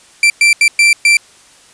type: tone bursts at uneven times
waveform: 40% pulse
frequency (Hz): 2349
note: D7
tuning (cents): 0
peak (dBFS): -5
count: 5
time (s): 0.23-0.3 / 0.41-0.53 / 0.61-0.68 / 0.79-0.93 / 1.05-1.17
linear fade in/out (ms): 2
effects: white hiss -44 dBFS RMS until 1.73 s + resampled to 22050 Hz